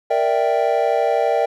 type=chord; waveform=triangle; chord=E half-diminished seventh; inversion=second; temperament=equal; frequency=466.2 / 587.3 / 659.3 / 784 Hz; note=Bb4 / D5 / E5 / G5; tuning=0 / 0 / 0 / 0 cents; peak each=-19 dBFS; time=0.1-1.46 s; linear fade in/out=10 ms; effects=none